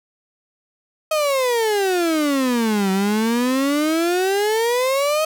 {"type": "exponential two-way sweep", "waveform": "35% pulse", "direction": "down then up", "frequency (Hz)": [635, 188.6, 635], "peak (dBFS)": -15, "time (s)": [1.11, 5.25], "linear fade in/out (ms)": 5, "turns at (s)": 2.91, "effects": []}